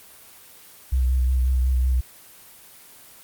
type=tone with vibrato; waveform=sine; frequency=63.8 Hz; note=C2; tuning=43 cents flat; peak=-17 dBFS; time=0.92-2.01 s; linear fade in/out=10 ms; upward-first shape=sine; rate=5.5 Hz; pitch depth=31 cents each way; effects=white hiss -47 dBFS RMS until 3.23 s + Opus 24 kbps